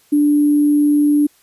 sine tone with sample-and-hold, 293.7 Hz, D4, in tune, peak -10 dBFS, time 0.12-1.27 s, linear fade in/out 10 ms, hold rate 11025 Hz, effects white hiss -54 dBFS RMS until 1.42 s + resampled to 32000 Hz

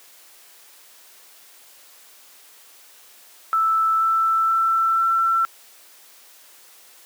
sine tone with pitch steps, 1318.5 / 1326.9 / 1335.4 / 1343.9 Hz, E6 / E6 / E6 / E6, 0 / +11 / +22 / +33 cents, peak -16 dBFS, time 3.53-5.45 s, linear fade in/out 0 ms, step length 480 ms, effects white hiss -49 dBFS RMS until 7.05 s + high-pass 400 Hz 12 dB/octave

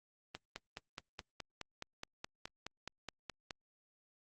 click train, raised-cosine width 0.2 ms, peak -25 dBFS, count 16, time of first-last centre 0.35-3.508 s, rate 4.75 Hz, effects Opus 24 kbps

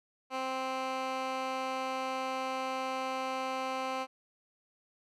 15% pulse tone with band-pass filter, 261.6 Hz, C4, in tune, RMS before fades -35 dBFS, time 0.3-4.07 s, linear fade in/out 50 ms, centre 1400 Hz, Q 0.61, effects none

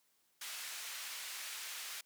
pink band-pass noise, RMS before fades -45 dBFS, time 0.41-2.01 s, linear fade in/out 5 ms, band 1800 to 15000 Hz, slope 12 dB/octave, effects white hiss -75 dBFS RMS until 2.05 s + high-pass 100 Hz 12 dB/octave

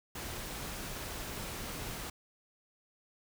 pink noise, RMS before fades -41 dBFS, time 0.15-2.1 s, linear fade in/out 5 ms, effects none

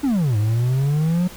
triangle exponential two-way sweep, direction down then up, 300 to 103 to 183.7 Hz, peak -14 dBFS, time 0.03-1.28 s, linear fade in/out 10 ms, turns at 0.37 s, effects pink hiss -40 dBFS RMS until 1.36 s

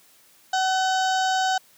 harmonic tone, 755 Hz, F#5, 35 cents sharp, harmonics 1 / 2 / 4 / 5 / 6 / 7 / 8 / 9 / 10, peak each -21 / -27 / -33 / -35 / -37 / -38 / -39 / -40 / -41 dBFS, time 0.53-1.58 s, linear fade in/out 5 ms, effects white hiss -56 dBFS RMS until 1.77 s + high-pass 100 Hz 12 dB/octave

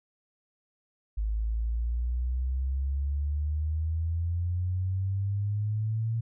sine exponential sweep, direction up, 52.3 to 115 Hz, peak -26 dBFS, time 1.17-6.21 s, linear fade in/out 10 ms, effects none

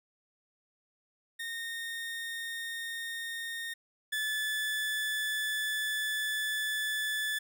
30% pulse tone pair in turn, 1842 / 1734.2 Hz, A#6 / A6, -21 / -26 cents, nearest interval minor second, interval 105 cents, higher first, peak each -33 / -28 dBFS, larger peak second, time 1.39-3.74 / 4.12-7.39 s, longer second, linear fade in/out 10 ms, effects none

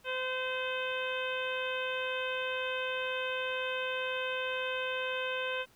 harmonic tone, 514 Hz, C5, 31 cents flat, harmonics 1 / 2 / 3 / 4 / 5 / 6 / 7, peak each -36 / -41 / -38 / -48 / -38 / -42 / -47 dBFS, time 0.04-5.66 s, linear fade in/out 50 ms, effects pink hiss -64 dBFS RMS until 5.75 s

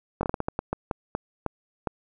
slowing click train, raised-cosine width 1 ms, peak -12 dBFS, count 13, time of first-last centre 0.21-1.873 s, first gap 21 ms, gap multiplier 1.31, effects none

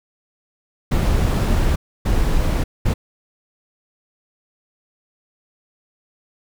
brown noise bursts at uneven times, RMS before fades -17 dBFS, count 3, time 0.91-1.76 / 2.05-2.64 / 2.85-2.94 s, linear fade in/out 10 ms, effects none

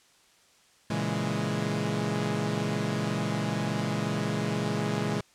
sawtooth chord, A# half-diminished seventh, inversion none, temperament equal, 116.54 / 138.59 / 164.81 / 207.7 Hz, A#2 / C#3 / E3 / G#3, 0 / 0 / 0 / 0 cents, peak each -30 / -30 / -29 / -27 dBFS, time 0.9-5.21 s, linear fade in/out 5 ms, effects white hiss -61 dBFS RMS until 5.34 s + low-pass 8000 Hz 12 dB/octave

